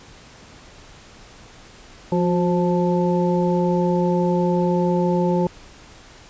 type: harmonic tone with a mistuned harmonic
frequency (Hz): 175.7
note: F3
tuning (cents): +11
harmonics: 1 / 2 / 3 / 5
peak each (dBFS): -19 / -22 / -24 / -26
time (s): 2.12-5.47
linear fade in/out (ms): 2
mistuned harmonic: 2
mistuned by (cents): +46
effects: pink hiss -45 dBFS RMS until 6.29 s + resampled to 16000 Hz